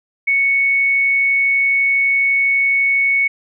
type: tone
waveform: sine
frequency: 2217 Hz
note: C#7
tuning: in tune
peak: -12 dBFS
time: 0.27-3.28 s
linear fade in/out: 10 ms
effects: none